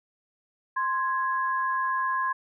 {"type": "tone pair together", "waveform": "sine", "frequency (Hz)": [1046.5, 1661.2], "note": ["C6", "G#6"], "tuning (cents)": [0, 0], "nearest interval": "minor sixth", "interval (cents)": 800, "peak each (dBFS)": [-25, -30], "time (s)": [0.76, 2.33], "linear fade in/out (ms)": 10, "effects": []}